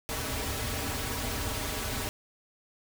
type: noise with comb filter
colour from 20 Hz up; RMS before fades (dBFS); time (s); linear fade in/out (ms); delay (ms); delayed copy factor
pink; -33; 0.09-2.09; 0; 5.7; -1
effects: none